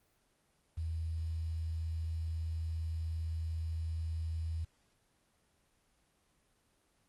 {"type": "tone with quantisation", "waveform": "sine", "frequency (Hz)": 81.2, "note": "E2", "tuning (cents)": -26, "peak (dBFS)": -34, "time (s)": [0.77, 4.65], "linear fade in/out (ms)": 10, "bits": 10, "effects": ["pink hiss -73 dBFS RMS until 7.08 s", "Opus 24 kbps"]}